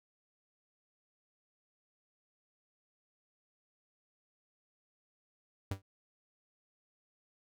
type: tone with exponential decay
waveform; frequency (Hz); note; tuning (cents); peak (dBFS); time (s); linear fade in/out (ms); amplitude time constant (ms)
45% pulse; 97.4; G2; -11; -31; 5.71-5.82; 5; 22
effects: none